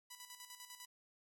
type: tone with tremolo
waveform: 5% pulse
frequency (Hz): 987.8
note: B5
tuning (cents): 0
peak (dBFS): -38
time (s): 0.1-0.86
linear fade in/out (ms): 10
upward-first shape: square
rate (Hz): 10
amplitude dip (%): 60
effects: none